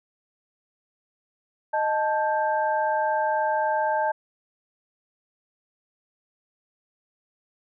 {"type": "tone cluster", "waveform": "sine", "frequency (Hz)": [619, 876, 1581], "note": ["D#5", "A5", "G6"], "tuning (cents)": [-9, -8, 14], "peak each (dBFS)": [-26, -23, -31], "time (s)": [1.73, 4.12], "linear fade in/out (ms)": 10, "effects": []}